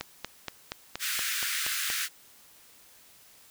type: click train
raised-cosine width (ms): 0.2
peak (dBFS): -15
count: 9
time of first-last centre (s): 0.01-1.901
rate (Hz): 4.23
type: high-pass noise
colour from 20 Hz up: pink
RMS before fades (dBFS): -31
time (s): 0.99-2.09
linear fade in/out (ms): 50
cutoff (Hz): 1400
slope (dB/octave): 48
effects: white hiss -56 dBFS RMS until 3.5 s